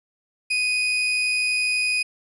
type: tone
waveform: 35% pulse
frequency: 2489 Hz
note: D#7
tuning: in tune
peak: -18 dBFS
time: 0.5-2.03 s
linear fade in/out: 10 ms
effects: resampled to 24000 Hz